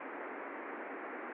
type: band-pass noise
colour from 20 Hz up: pink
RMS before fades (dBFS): -44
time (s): 0-1.33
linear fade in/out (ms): 5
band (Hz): 260 to 2200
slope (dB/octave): 48
effects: none